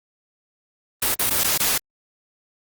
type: noise with dropouts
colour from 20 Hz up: white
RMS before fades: -20 dBFS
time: 1.02-1.78 s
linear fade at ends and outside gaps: 5 ms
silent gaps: 1.145-1.193 / 1.297-1.306 / 1.436-1.443 / 1.578-1.599 s
effects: Opus 32 kbps